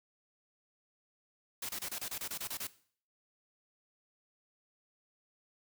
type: noise bursts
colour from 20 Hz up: white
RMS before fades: -39 dBFS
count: 11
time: 1.62-2.671 s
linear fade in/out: 5 ms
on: 71 ms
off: 27 ms
effects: noise-tail reverb RT60 0.5 s tail -17 dB re dry